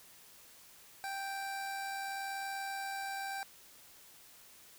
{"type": "tone with amplitude modulation", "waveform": "25% pulse", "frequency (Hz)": 784, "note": "G5", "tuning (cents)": 0, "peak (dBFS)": -33, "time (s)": [1.04, 3.43], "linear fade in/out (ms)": 0, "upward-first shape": "sine", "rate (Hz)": 80.8, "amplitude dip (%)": 25, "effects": ["white hiss -58 dBFS RMS until 4.78 s"]}